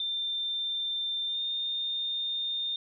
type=tone with pitch glide; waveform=sine; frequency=3581 to 3633 Hz; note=A7 to A#7; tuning=+30 to -45 cents; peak=-29 dBFS; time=0-2.76 s; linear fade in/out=2 ms; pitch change=+25 cents; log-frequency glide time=1.27-1.39 s; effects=none